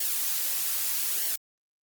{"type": "noise with flanger", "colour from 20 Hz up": "blue", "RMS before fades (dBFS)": -28, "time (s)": [0, 1.36], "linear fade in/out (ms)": 5, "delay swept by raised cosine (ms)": [0.79, 4.99], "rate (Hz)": 0.8, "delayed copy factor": -0.55, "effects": ["Opus 48 kbps"]}